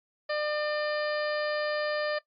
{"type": "harmonic tone", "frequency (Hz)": 600, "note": "D5", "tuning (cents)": 37, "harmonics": [1, 2, 3, 4, 5, 6, 7, 8], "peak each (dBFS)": [-29, -37, -35, -44, -45, -49, -43, -41], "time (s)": [0.29, 2.19], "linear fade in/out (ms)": 10, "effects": ["noise-tail reverb RT60 0.1 s tail -18 dB re dry", "Opus 48 kbps"]}